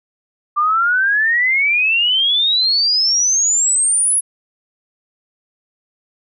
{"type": "exponential sweep", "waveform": "sine", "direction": "up", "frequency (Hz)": [1174.7, 10630], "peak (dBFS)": -12, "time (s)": [0.56, 4.21], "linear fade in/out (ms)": 20, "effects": []}